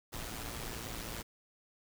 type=noise with amplitude modulation; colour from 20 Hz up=pink; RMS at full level=-39 dBFS; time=0.12-1.23 s; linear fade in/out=20 ms; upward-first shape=sine; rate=115 Hz; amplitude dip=60%; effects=none